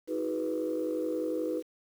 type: chord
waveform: sine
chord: G# minor seventh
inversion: second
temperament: equal with one note detuned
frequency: 318.8 / 370 / 415.3 / 493.9 Hz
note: D#4 / F#4 / G#4 / B4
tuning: +42 / 0 / 0 / 0 cents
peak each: -32 / -37 / -38 / -32 dBFS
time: 0.07-1.63 s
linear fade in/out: 50 ms
effects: tanh soft clip ceiling -22 dBFS + 9-bit